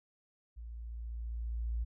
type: tone with level ramp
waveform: sine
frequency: 57.4 Hz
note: A#1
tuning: 26 cents flat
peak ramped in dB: -43 to -31 dBFS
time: 0.56-1.85 s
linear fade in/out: 20 ms
effects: none